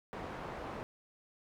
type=low-pass noise; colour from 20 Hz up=white; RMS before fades=-43 dBFS; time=0.13-0.83 s; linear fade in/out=0 ms; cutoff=950 Hz; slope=12 dB/octave; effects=none